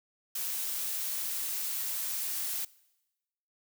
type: noise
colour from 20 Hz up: blue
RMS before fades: -34 dBFS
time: 0.35-2.65 s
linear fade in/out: 5 ms
effects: noise-tail reverb RT60 1.0 s tail -22 dB re dry